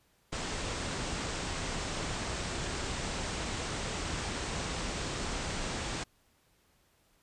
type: low-pass noise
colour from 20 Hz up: pink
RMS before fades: -36 dBFS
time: 0.32-6.04 s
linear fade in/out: 10 ms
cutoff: 8700 Hz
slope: 96 dB/octave
effects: pink hiss -69 dBFS RMS until 7.22 s + resampled to 32000 Hz